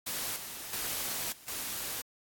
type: noise with level steps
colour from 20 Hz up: white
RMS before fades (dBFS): -35 / -42 / -35 / -54 / -37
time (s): 0.06-2.02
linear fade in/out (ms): 10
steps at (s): 0.36 / 0.73 / 1.32 / 1.48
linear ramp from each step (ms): 2
effects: AAC 64 kbps